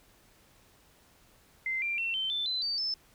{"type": "tone with pitch steps", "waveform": "sine", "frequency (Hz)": [2076, 2371, 2708, 3093, 3532, 4034, 4607, 5261], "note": ["C7", "D7", "E7", "G7", "A7", "B7", "D8", "E8"], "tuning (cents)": [-14, 16, 46, -24, 6, 36, -34, -4], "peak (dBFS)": -29, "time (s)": [1.66, 2.94], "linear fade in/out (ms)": 2, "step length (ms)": 160, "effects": ["pink hiss -62 dBFS RMS until 3.14 s"]}